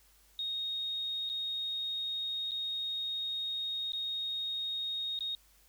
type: tone with dropouts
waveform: sine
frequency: 3728 Hz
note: A#7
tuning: 1 cent flat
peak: -33 dBFS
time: 0.39-5.35 s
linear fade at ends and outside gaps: 1 ms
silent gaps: 1.292-1.298 / 2.51-2.517 / 3.92-3.933 / 5.19-5.207 s
effects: added 50 Hz sine -66 dBFS peak until 5.68 s + white hiss -65 dBFS RMS until 5.68 s